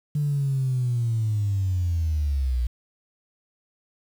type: linear sweep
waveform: sine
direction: down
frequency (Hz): 149.3 to 58.27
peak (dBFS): -20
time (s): 0.15-2.67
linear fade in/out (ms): 5
effects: tanh soft clip ceiling -16 dBFS + 8-bit